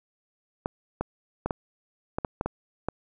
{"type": "clicks", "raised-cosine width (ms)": 1, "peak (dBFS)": -13, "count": 9, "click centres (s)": [0.659, 1.01, 1.46, 1.508, 2.185, 2.248, 2.411, 2.46, 2.886], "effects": []}